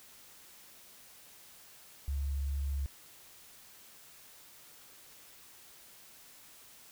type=tone with vibrato; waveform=sine; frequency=69.8 Hz; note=C#2; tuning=13 cents sharp; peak=-31 dBFS; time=2.08-2.86 s; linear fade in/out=0 ms; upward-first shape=triangle; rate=2.5 Hz; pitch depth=8 cents each way; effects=white hiss -56 dBFS RMS until 6.91 s

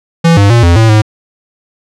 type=tone with pitch steps; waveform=square; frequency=166.7 / 100.5 / 118.1 / 85.9 / 112.2 / 107.7 Hz; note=E3 / G2 / A#2 / F2 / A2 / A2; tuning=+20 / +44 / +23 / -28 / +34 / -37 cents; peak=-4 dBFS; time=0.24-1.02 s; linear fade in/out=10 ms; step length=130 ms; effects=low-pass 7000 Hz 12 dB/octave

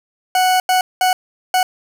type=tone bursts at uneven times; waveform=40% pulse; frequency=740 Hz; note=F#5; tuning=in tune; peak=-11 dBFS; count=4; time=0.35-0.6 / 0.69-0.81 / 1.01-1.13 / 1.54-1.63 s; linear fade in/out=2 ms; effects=none

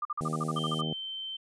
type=tone bursts; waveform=sine; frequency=1200 Hz; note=D6; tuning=37 cents sharp; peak=-29 dBFS; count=11; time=0.02-0.822 s; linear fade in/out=5 ms; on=32 ms; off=45 ms
type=noise; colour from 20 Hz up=violet; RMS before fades=-42 dBFS; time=0.21-0.81 s; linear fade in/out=5 ms
type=harmonic tone; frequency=78.4 Hz; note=D#2; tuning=14 cents sharp; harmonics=2 / 3 / 4 / 5 / 6 / 7 / 8 / 9 / 10; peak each=-33 / -37 / -42 / -42 / -43 / -48 / -47 / -49 / -49 dBFS; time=0.21-0.93 s; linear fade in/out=0 ms
type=tone with pitch glide; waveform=sine; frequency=3134 to 3103 Hz; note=G7 to G7; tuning=-1 to -18 cents; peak=-35 dBFS; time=0.56-1.37 s; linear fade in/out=10 ms; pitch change=-17 cents; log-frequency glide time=0.72-0.77 s
effects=resampled to 22050 Hz

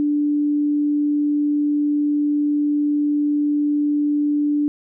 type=tone; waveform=sine; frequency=293.7 Hz; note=D4; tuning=in tune; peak=-16 dBFS; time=0-4.68 s; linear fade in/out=0 ms; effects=none

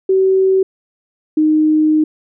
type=tone pair in turn; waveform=sine; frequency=380.9 / 308.9 Hz; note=G4 / D#4; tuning=-50 / -12 cents; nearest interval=major third; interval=362 cents; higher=first; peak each=-9 dBFS; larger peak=neither; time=0.09-0.63 / 1.37-2.04 s; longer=second; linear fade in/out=5 ms; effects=none

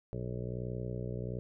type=harmonic tone; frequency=61.3 Hz; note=B1; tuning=12 cents flat; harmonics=1 / 2 / 3 / 4 / 5 / 6 / 7 / 8 / 9 / 10; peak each=-45 / -38 / -43 / -52 / -51 / -47 / -44 / -51 / -48 / -54 dBFS; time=0.13-1.39 s; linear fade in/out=0 ms; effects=none

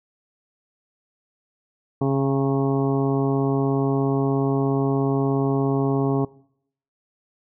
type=harmonic tone with a mistuned harmonic; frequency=136.9 Hz; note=C#3; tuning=21 cents flat; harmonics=1 / 2 / 3 / 4 / 5 / 6 / 7 / 8; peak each=-22 / -23 / -25 / -37 / -32 / -35 / -37 / -36 dBFS; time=2.01-6.25 s; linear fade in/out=5 ms; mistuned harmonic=7; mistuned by=-42 cents; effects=noise-tail reverb RT60 0.7 s tail -22 dB re dry

